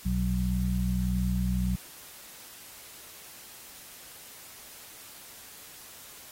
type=harmonic tone; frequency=61.74 Hz; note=B1; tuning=in tune; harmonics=1 / 2 / 3; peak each=-28 / -33 / -28 dBFS; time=0.05-1.76 s; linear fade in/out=10 ms; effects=white hiss -48 dBFS RMS until 6.31 s + AAC 48 kbps